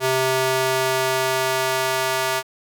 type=tone with high-pass filter sweep; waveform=square; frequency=130.81 Hz; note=C3; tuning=in tune; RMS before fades=-21 dBFS; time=0-2.43 s; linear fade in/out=50 ms; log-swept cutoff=400 to 720 Hz; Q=0.85; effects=none